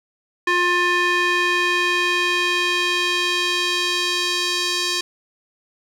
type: tone with band-pass filter sweep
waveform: square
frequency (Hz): 354.3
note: F4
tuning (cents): +25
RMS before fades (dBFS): -20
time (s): 0.47-5.01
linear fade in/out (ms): 5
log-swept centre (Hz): 1800 to 4500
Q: 1.5
effects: none